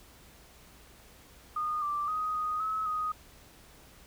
sine tone with pitch steps, 1226 / 1175 / 1252 / 1244 / 1288 / 1248 Hz, D#6 / D6 / D#6 / D#6 / E6 / D#6, -26 / +1 / +10 / -1 / -41 / +5 cents, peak -29 dBFS, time 1.56-3.12 s, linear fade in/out 5 ms, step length 260 ms, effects added 60 Hz sine -61 dBFS peak until 4.06 s + pink hiss -56 dBFS RMS until 4.06 s

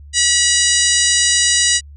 harmonic tone, 968 Hz, B5, 35 cents flat, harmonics 2 / 3 / 4 / 5 / 6 / 7 / 8 / 9, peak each -20 / -20 / -20 / -20 / -20 / -20 / -20 / -20 dBFS, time 0.13-1.81 s, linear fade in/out 50 ms, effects added 72 Hz sine -35 dBFS peak until 1.96 s

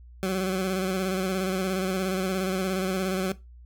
20% pulse tone with vibrato, 187.9 Hz, F#3, 27 cents sharp, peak -20 dBFS, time 0.23-3.32 s, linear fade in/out 0 ms, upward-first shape square, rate 17 Hz, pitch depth 34 cents each way, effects noise-tail reverb RT60 0.2 s tail -17 dB re dry + added 60 Hz sine -45 dBFS peak until 3.65 s

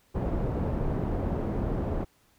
pink low-pass noise, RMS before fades -29 dBFS, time 0.14-2.05 s, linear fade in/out 20 ms, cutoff 580 Hz, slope 12 dB/octave, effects pink hiss -65 dBFS RMS until 2.38 s

